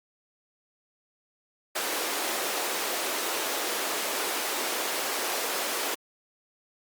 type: high-pass noise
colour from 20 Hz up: pink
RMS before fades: -30 dBFS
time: 1.75-5.95 s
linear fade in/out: 10 ms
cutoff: 350 Hz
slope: 24 dB/octave
effects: Opus 48 kbps